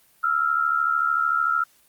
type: tone pair together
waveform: sine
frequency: 1318.5 / 1391.9 Hz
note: E6 / F6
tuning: 0 / -6 cents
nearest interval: minor second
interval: 94 cents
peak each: -22 dBFS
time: 0.23-1.64 s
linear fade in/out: 10 ms
effects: white hiss -59 dBFS RMS until 1.88 s + Opus 32 kbps